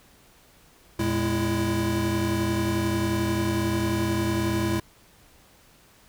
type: tone cluster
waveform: square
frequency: 82.9 / 114.4 / 207.3 / 332 Hz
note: E2 / A#2 / G#3 / E4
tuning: +10 / -32 / -3 / +12 cents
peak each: -32 / -30 / -30 / -27 dBFS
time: 0.99-4.8 s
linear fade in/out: 5 ms
effects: pink hiss -56 dBFS RMS until 6.08 s